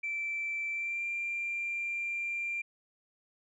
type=tone with pitch glide; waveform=sine; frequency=2333 to 2377 Hz; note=D7 to D7; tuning=-12 to +20 cents; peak=-31 dBFS; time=0.03-2.62 s; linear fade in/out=10 ms; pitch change=+32 cents; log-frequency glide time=0.71-1.05 s; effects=tanh soft clip ceiling -27 dBFS